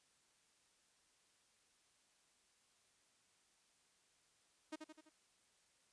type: tone with echo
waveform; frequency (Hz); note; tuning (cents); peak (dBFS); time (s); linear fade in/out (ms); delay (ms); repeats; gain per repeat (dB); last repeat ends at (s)
sawtooth; 311.1; D#4; 0; -40; 4.72-4.76; 10; 84; 4; -5; 5.096
effects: white hiss -75 dBFS RMS until 5.92 s + resampled to 22050 Hz